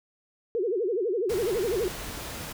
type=tone with vibrato; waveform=sine; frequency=415.3 Hz; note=G#4; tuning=in tune; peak=-24 dBFS; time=0.55-1.88 s; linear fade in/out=0 ms; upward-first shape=sine; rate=12 Hz; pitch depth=270 cents each way
type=noise; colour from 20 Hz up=pink; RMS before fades=-37 dBFS; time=1.29-2.53 s; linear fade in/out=10 ms
effects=none